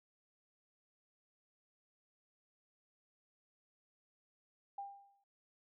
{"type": "tone with exponential decay", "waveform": "sine", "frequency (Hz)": 798, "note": "G5", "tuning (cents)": 31, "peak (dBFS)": -39, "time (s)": [4.78, 5.24], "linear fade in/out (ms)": 5, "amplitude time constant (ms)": 100, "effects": []}